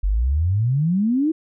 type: exponential sweep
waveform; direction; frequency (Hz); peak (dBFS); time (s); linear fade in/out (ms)
sine; up; 44.8 to 329.6; -16; 0.03-1.32; 10
effects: none